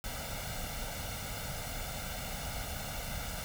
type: noise with comb filter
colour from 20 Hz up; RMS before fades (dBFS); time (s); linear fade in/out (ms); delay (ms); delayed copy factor
pink; -39; 0.04-3.44; 0; 1.4; +0.75
effects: none